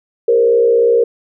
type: tone with frequency modulation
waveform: sine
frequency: 467.4 Hz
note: A#4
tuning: 5 cents sharp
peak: -8 dBFS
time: 0.28-1.04 s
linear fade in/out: 5 ms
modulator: 63 Hz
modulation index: 0.71
effects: none